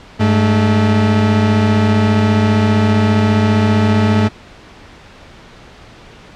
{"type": "tone pair together", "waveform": "40% pulse", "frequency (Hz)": [101, 217], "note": ["G#2", "A3"], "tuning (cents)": [-48, -24], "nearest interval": "octave + minor second", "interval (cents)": 1324, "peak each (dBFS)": -12, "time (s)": [0.19, 4.29], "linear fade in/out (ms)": 20, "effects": ["pink hiss -39 dBFS RMS until 6.35 s", "low-pass 4000 Hz 12 dB/octave"]}